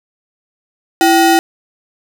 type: ring-modulated tone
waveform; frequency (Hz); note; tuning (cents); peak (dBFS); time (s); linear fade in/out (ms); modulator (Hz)
square; 554; C#5; -1; -5; 1.01-1.39; 0; 221
effects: none

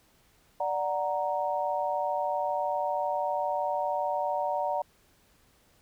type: chord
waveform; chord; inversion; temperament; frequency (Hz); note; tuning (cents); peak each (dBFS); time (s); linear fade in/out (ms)
sine; D augmented; none; equal; 587.3 / 740 / 932.3; D5 / F#5 / A#5; 0 / 0 / 0; -31; 0.6-4.82; 5
effects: pink hiss -64 dBFS RMS until 5.81 s

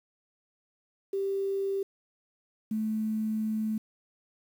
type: tone pair in turn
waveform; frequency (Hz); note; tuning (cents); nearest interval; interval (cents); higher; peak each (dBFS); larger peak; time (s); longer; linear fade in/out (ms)
sine; 392 / 217.5; G4 / A3; 0 / -20; minor seventh; 1020; first; -27; neither; 1.13-1.83 / 2.71-3.78; second; 5
effects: 9-bit

